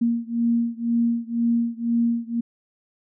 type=beating tone pair; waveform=sine; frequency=233.1 / 235.1 Hz; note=A#3 / A#3; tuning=0 / +15 cents; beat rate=2 Hz; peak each=-22 / -23 dBFS; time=0.01-2.41 s; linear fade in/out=10 ms; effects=none